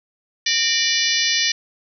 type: harmonic tone with a mistuned harmonic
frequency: 587.3 Hz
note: D5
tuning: in tune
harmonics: 3 / 4 / 5 / 6 / 7 / 8 / 9 / 10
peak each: -25 / -25 / -25 / -25 / -25 / -25 / -25 / -25 dBFS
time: 0.46-1.52 s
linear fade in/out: 5 ms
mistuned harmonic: 3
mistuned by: +72 cents
effects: none